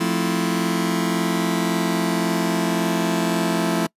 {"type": "chord", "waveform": "sawtooth", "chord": "F major seventh", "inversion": "none", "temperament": "just", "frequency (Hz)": [174.61, 218.3, 261.9, 327.4], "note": ["F3", "A3", "C4", "E4"], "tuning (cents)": [0, -13, 2, -12], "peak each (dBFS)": [-19, -21, -24, -20], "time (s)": [0, 3.87], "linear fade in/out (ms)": 10, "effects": ["noise-tail reverb RT60 0.1 s tail -25 dB re dry", "resampled to 32000 Hz"]}